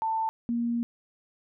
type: tone pair in turn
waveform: sine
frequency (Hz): 890 / 235.7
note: A5 / A#3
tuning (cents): +20 / +19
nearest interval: octave + major seventh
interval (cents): 2301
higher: first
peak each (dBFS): -25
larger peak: neither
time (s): 0.02-0.29 / 0.49-0.83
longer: second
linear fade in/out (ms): 0
effects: none